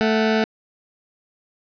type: tone pair together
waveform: 20% pulse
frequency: 220 / 740 Hz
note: A3 / F#5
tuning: 0 / 0 cents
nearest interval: octave + major sixth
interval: 2100 cents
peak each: -12 / -21 dBFS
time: 0.01-0.44 s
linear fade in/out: 0 ms
effects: resampled to 11025 Hz + 7-bit